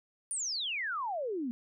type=exponential sweep; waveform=sine; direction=down; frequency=9690 to 228.2 Hz; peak=-32 dBFS; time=0.31-1.51 s; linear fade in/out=0 ms; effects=none